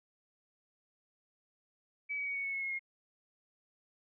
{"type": "tone with pitch steps", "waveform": "sine", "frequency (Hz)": [2288, 2267, 2246, 2225, 2205, 2185, 2165, 2145], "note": ["D7", "C#7", "C#7", "C#7", "C#7", "C#7", "C#7", "C7"], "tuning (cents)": [-46, 38, 22, 6, -10, -26, -41, 42], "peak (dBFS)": -34, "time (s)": [2.09, 2.794], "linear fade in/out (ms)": 20, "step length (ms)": 88, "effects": []}